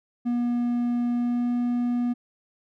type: tone with pitch glide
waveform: triangle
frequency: 240.7 to 242.4 Hz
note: B3 to B3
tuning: -44 to -32 cents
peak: -20 dBFS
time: 0.25-2.14 s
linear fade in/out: 20 ms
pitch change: +12 cents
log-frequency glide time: 1.13-1.52 s
effects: none